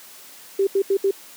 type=tone bursts at uneven times; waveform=sine; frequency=392 Hz; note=G4; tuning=in tune; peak=-15 dBFS; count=4; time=0.59-0.67 / 0.75-0.82 / 0.9-0.97 / 1.04-1.11 s; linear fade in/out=5 ms; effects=white hiss -44 dBFS RMS until 1.36 s + high-pass 200 Hz 12 dB/octave